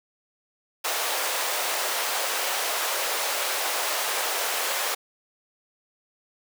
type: high-pass noise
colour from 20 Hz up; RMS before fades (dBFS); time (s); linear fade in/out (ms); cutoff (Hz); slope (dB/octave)
pink; -27; 0.84-4.95; 10; 520; 24
effects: none